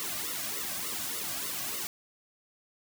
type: noise with flanger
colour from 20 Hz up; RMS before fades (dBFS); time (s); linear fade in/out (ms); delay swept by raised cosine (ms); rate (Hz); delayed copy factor
white; -35; 0-1.87; 0; 1.2 to 2.3; 3.4; -1
effects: none